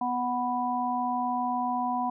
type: harmonic tone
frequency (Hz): 246.9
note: B3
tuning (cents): 0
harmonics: 1 / 3 / 4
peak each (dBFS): -32 / -29 / -30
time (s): 0.01-2.1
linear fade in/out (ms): 5
effects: none